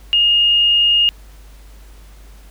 sine tone, 2845 Hz, F7, 31 cents sharp, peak -10 dBFS, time 0.13-1.09 s, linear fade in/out 0 ms, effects added 50 Hz sine -38 dBFS peak until 2.5 s + pink hiss -49 dBFS RMS until 2.5 s

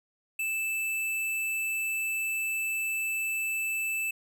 square tone, 2637 Hz, E7, in tune, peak -29 dBFS, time 0.39-4.11 s, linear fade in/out 5 ms, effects none

